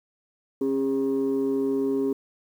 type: tone pair together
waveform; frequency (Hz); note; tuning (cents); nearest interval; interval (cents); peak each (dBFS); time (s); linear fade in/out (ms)
sine; 271.2 / 405.8; C#4 / G#4; -38 / -40; perfect fifth; 698; -23; 0.61-2.13; 5
effects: tanh soft clip ceiling -18 dBFS + 9-bit